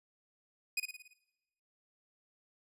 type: tone with echo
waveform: sawtooth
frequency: 2489 Hz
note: D#7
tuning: in tune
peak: -27 dBFS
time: 0.77-0.8 s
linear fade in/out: 5 ms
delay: 56 ms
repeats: 6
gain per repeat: -5 dB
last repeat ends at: 1.136 s
effects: noise-tail reverb RT60 1.0 s tail -21 dB re dry + resampled to 32000 Hz